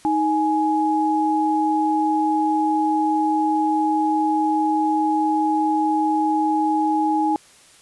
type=tone pair together; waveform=sine; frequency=313.1 / 835.9 Hz; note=D#4 / G#5; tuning=+11 / +11 cents; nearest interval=octave + perfect fourth; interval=1700 cents; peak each=-20 / -19 dBFS; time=0.05-7.36 s; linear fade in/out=0 ms; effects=white hiss -50 dBFS RMS until 7.81 s + resampled to 24000 Hz